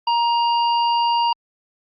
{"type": "harmonic tone", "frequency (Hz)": 940, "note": "A#5", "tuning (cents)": 14, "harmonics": [1, 3, 5], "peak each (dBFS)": [-16, -26, -30], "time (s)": [0.07, 1.33], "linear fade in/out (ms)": 5, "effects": ["Opus 48 kbps"]}